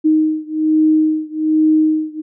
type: beating tone pair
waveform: sine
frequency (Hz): 311.1 / 312.3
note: D#4 / D#4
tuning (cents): 0 / +7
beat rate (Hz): 1.2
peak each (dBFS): -14 / -15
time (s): 0.04-2.22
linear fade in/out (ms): 20
effects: none